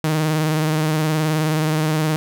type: tone with vibrato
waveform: sawtooth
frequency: 155.56 Hz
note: D#3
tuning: in tune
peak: -13 dBFS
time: 0.04-2.16 s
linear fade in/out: 0 ms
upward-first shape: sine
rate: 19 Hz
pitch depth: 40 cents each way
effects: none